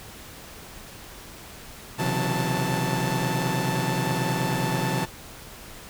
sawtooth tone cluster, 126.6 / 136 / 162.3 / 183.3 / 881 Hz, B2 / C#3 / E3 / F#3 / A5, +43 / -33 / -27 / -16 / +2 cents, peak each -26 dBFS, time 1.98-5.06 s, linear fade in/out 20 ms, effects pink hiss -43 dBFS RMS until 5.89 s

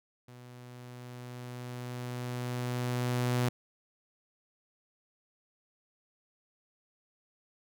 sawtooth tone with level ramp, 123.47 Hz, B2, in tune, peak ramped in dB -45 to -22 dBFS, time 0.28-3.49 s, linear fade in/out 5 ms, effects none

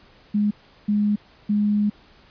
sine tone bursts at uneven times, 207.7 Hz, G#3, in tune, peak -17 dBFS, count 3, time 0.34-0.51 / 0.88-1.16 / 1.49-1.9 s, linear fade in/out 10 ms, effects pink hiss -53 dBFS RMS until 2.3 s + resampled to 11025 Hz

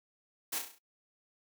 white noise with echo, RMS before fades -35 dBFS, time 0.52-0.59 s, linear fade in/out 10 ms, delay 33 ms, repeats 6, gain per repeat -5 dB, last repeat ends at 0.788 s, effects noise-tail reverb RT60 0.1 s tail -23 dB re dry + high-pass 200 Hz 12 dB/octave

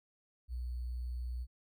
sine tone with sample-and-hold, 61.2 Hz, B1, 15 cents flat, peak -36 dBFS, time 0.48-1.47 s, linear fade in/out 50 ms, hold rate 4410 Hz, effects none

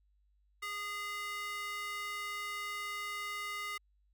square tone with high-pass filter, 410.8 Hz, G#4, 19 cents flat, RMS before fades -40 dBFS, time 0.62-3.78 s, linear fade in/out 10 ms, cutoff 1600 Hz, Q 5.5, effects added 50 Hz sine -68 dBFS peak until 4.13 s

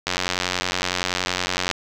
click train, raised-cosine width 0.2 ms, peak -4 dBFS, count 150, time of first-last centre 0.07-1.713 s, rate 90.7 Hz, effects 7-bit

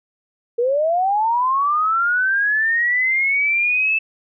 sine linear sweep, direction up, 460.2 to 2641 Hz, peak -15 dBFS, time 0.58-3.99 s, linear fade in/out 10 ms, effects none

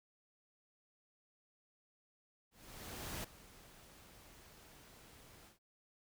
pink noise with ADSR envelope, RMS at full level -43 dBFS, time 2.51-5.59 s, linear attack 730 ms, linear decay 6 ms, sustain -17 dB, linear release 130 ms, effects none

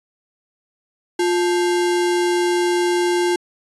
sine tone with sample-and-hold, 352.4 Hz, F4, 16 cents sharp, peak -15 dBFS, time 1.19-3.36 s, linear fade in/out 5 ms, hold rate 1225 Hz, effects resampled to 24000 Hz

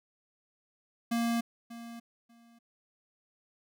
square tone with echo, 233.1 Hz, A#3, in tune, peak -28 dBFS, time 1.11-1.41 s, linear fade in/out 10 ms, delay 590 ms, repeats 2, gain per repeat -15 dB, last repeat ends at 2.59 s, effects none

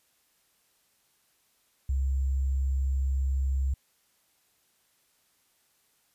sine tone with sample-and-hold, 67 Hz, C2, 42 cents sharp, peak -24 dBFS, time 1.89-3.74 s, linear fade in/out 5 ms, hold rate 7350 Hz, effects white hiss -69 dBFS RMS until 6.14 s + resampled to 32000 Hz

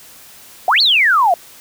sine exponential two-way sweep, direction up then down, 659.3 to 4600 to 659.3 Hz, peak -9 dBFS, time 0.68-1.34 s, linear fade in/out 2 ms, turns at 0.81 s, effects white hiss -41 dBFS RMS until 1.6 s

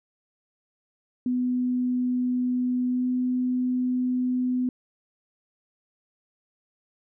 sine tone with pitch glide, 249.5 to 251.5 Hz, B3 to B3, +18 to +32 cents, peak -22 dBFS, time 1.26-4.69 s, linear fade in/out 2 ms, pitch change +14 cents, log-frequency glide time 2.89-3.07 s, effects none

